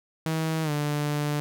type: tone with pitch glide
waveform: sawtooth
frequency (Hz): 160 to 147.57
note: D#3 to D3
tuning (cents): +49 to +9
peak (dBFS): -21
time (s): 0.26-1.4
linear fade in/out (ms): 0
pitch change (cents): -140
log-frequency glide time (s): 0.63-0.71
effects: none